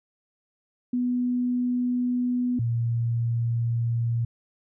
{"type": "tone pair in turn", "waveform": "sine", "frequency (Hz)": [246.9, 116.96], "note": ["B3", "A#2"], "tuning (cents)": [0, 6], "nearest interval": "octave + minor second", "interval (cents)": 1294, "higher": "first", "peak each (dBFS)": -22, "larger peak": "neither", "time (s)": [[0.93, 2.59], [2.59, 4.25]], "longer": "neither", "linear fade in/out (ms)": 5, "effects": []}